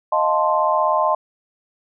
sine chord, F dominant seventh, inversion third, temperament equal, 622.3 / 698.5 / 880 / 1046.5 Hz, Eb5 / F5 / A5 / C6, 0 / 0 / 0 / 0 cents, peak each -20 / -24 / -21 / -19 dBFS, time 0.12-1.15 s, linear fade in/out 5 ms, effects none

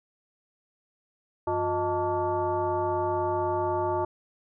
sine tone with frequency modulation, 622 Hz, D#5, 1 cent flat, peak -24 dBFS, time 1.47-4.05 s, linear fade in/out 5 ms, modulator 264 Hz, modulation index 1.6, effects none

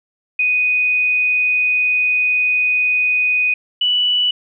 sine tone pair in turn, 2489 / 2960 Hz, D#7 / F#7, 0 / 0 cents, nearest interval minor third, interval 300 cents, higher second, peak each -13 dBFS, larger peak neither, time 0.39-3.54 / 3.81-4.31 s, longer first, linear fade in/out 5 ms, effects none

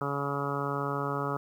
harmonic tone, 141.1 Hz, C#3, 31 cents sharp, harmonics 1 / 2 / 3 / 4 / 5 / 6 / 7 / 8 / 9 / 10, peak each -35 / -38 / -36 / -39 / -42 / -41 / -40 / -39 / -35 / -44 dBFS, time 0.01-1.37 s, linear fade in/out 2 ms, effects 10-bit

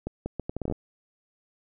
accelerating click train, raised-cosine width 2 ms, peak -17 dBFS, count 11, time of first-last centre 0.07-0.723 s, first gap 190 ms, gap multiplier 0.72, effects none

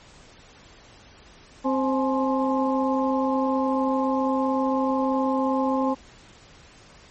harmonic tone with a mistuned harmonic, 263.7 Hz, C4, 14 cents sharp, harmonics 1 / 2 / 3 / 4, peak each -23 / -26 / -28 / -29 dBFS, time 1.64-5.95 s, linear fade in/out 20 ms, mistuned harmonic 3, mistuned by +110 cents, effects pink hiss -50 dBFS RMS until 7.1 s + MP3 32 kbps

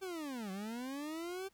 40% pulse linear two-way sweep, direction down then up, 392.7 to 185 to 392.7 Hz, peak -39 dBFS, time 0.01-1.49 s, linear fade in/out 20 ms, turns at 0.51 s, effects pink hiss -72 dBFS RMS until 1.53 s

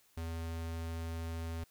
square tone, 82.41 Hz, E2, in tune, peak -38 dBFS, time 0.17-1.64 s, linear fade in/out 5 ms, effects white hiss -68 dBFS RMS until 1.7 s

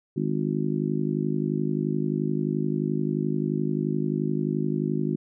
harmonic tone, 51.5 Hz, G#1, 14 cents flat, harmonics 3 / 4 / 5 / 6 / 7, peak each -28 / -29 / -30 / -32 / -31 dBFS, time 0.16-5.16 s, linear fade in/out 10 ms, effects none

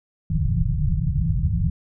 white low-pass noise, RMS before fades -21 dBFS, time 0.3-1.7 s, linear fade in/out 5 ms, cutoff 170 Hz, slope 96 dB/octave, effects none

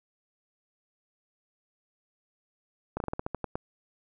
slowing click train, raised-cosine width 1 ms, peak -17 dBFS, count 10, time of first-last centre 2.97-3.555 s, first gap 32 ms, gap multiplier 1.17, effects none

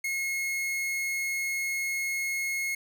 45% pulse tone, 2164 Hz, C#7, 42 cents flat, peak -28 dBFS, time 0.04-2.75 s, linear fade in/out 5 ms, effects none

